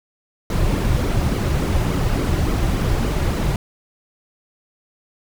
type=noise with flanger; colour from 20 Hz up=brown; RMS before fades=-19 dBFS; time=0.5-3.56 s; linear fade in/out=2 ms; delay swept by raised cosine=1.1 to 4.6 ms; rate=3.5 Hz; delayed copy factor=-0.55; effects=none